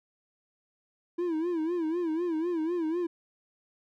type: tone with vibrato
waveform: triangle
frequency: 333.1 Hz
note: E4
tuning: 18 cents sharp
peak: -25 dBFS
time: 1.18-3.07 s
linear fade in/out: 10 ms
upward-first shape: sine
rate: 4 Hz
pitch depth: 120 cents each way
effects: none